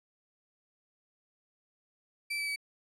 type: tone with pitch steps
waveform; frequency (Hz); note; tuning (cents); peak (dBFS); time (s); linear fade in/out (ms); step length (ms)
35% pulse; 2327 / 2304 / 2282; D7 / D7 / C#7; -17 / -34 / +50; -30; 2.3-2.561; 10; 87
effects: low-pass 11000 Hz 12 dB/octave